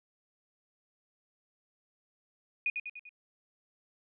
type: tone with echo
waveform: sine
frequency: 2466 Hz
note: D#7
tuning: 16 cents flat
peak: -27 dBFS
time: 2.66-2.7 s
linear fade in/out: 2 ms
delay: 98 ms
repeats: 4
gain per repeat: -5 dB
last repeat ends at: 3.092 s
effects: none